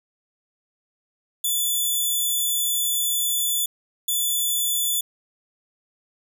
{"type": "tone bursts at uneven times", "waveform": "5% pulse", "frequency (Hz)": 3473, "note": "A7", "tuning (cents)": -23, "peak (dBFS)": -13, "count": 2, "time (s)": [[1.44, 3.66], [4.08, 5.01]], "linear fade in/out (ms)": 5, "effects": []}